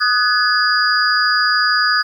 sine tone cluster, 1244 / 1490 / 1701 / 4865 Hz, D#6 / F#6 / G#6 / D#8, -1 / +12 / +41 / -40 cents, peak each -18 dBFS, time 0-2.03 s, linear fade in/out 20 ms, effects 8-bit

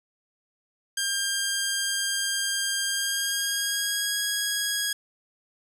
10% pulse tone with pitch glide, 1601 to 1653.6 Hz, G6 to G#6, +36 to -8 cents, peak -16 dBFS, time 0.97-4.93 s, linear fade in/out 5 ms, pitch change +56 cents, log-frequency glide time 2.88-4.2 s, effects none

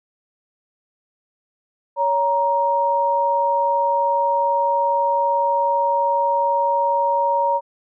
sine tone pair together, 560.5 / 938 Hz, C#5 / A#5, +19 / +11 cents, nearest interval major sixth, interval 892 cents, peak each -21 / -17 dBFS, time 1.96-7.61 s, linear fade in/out 50 ms, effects none

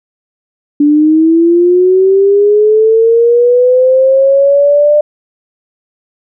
sine linear sweep, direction up, 289.3 to 599 Hz, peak -4 dBFS, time 0.8-5.01 s, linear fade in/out 5 ms, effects none

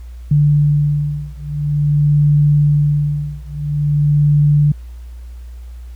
sine beating tone pair, 146.83 / 147.31 Hz, D3 / D3, 0 / +6 cents, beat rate 0.48 Hz, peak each -14 dBFS, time 0.31-4.72 s, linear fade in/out 5 ms, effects added 60 Hz sine -29 dBFS peak until 5.95 s + pink hiss -53 dBFS RMS until 5.95 s

